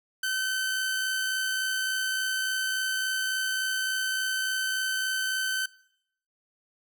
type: tone with amplitude modulation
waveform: sawtooth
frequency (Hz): 1532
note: G6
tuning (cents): -40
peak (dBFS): -22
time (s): 0.23-5.66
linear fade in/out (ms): 5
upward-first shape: sine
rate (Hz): 63.5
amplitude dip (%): 25
effects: noise-tail reverb RT60 0.7 s tail -21 dB re dry